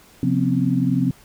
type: tone cluster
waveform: sine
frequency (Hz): 133.6 / 177.2 / 248.8 / 268.8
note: C3 / F3 / B3 / C4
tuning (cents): +36 / +25 / +13 / +47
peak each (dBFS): -22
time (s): 0.23-1.11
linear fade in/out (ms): 2
effects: pink hiss -50 dBFS RMS until 1.24 s